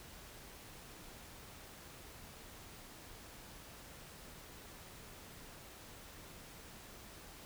silence, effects pink hiss -54 dBFS RMS until 7.45 s

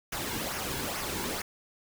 pink noise with flanger, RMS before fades -34 dBFS, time 0.12-1.42 s, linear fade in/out 5 ms, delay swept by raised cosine 0.24 to 1.64 ms, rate 2.3 Hz, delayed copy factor -0.55, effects none

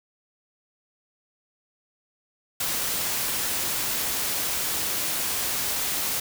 white noise, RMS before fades -27 dBFS, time 2.6-6.2 s, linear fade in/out 5 ms, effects none

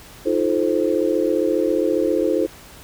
sine chord, F dominant seventh, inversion third, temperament just, 314.3 / 349.2 / 436.5 / 523.8 Hz, Eb4 / F4 / A4 / C5, +18 / 0 / -14 / +2 cents, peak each -22 dBFS, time 0.25-2.47 s, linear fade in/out 20 ms, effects pink hiss -43 dBFS RMS until 2.83 s

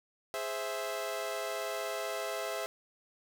sawtooth chord, Ab augmented, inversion none, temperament equal, 415.3 / 523.3 / 659.3 Hz, Ab4 / C5 / E5, 0 / 0 / 0 cents, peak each -37 / -36 / -33 dBFS, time 0.34-2.66 s, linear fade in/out 0 ms, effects none

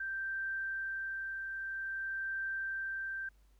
sine tone with tremolo, 1568 Hz, G6, in tune, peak -34 dBFS, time 0-3.29 s, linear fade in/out 5 ms, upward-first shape triangle, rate 0.51 Hz, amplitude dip 35%, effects added 50 Hz sine -62 dBFS peak until 3.59 s + pink hiss -75 dBFS RMS until 3.59 s

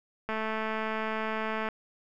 click train, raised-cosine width 0.5 ms, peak -18 dBFS, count 307, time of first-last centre 0.29-1.687 s, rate 219 Hz, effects none

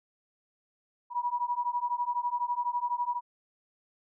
sine beating tone pair, 963 / 975 Hz, B5 / B5, -44 / -23 cents, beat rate 12 Hz, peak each -31 / -31 dBFS, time 1.1-3.21 s, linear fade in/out 50 ms, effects none

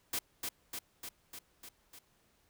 white noise with echo, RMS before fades -35 dBFS, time 0.13-0.19 s, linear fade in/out 5 ms, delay 300 ms, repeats 6, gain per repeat -3 dB, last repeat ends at 1.99 s, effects pink hiss -71 dBFS RMS until 2.49 s

